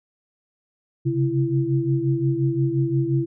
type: tone cluster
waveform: sine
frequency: 132.4 / 138.1 / 334.8 Hz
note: C3 / C#3 / E4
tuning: +21 / -6 / +27 cents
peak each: -23 dBFS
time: 1.05-3.26 s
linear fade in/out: 20 ms
effects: none